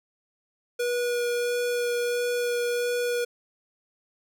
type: tone with vibrato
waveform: square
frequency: 483.2 Hz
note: B4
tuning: 38 cents flat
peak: -25 dBFS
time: 0.79-3.25 s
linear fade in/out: 10 ms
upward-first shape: sine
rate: 1.5 Hz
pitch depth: 9 cents each way
effects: none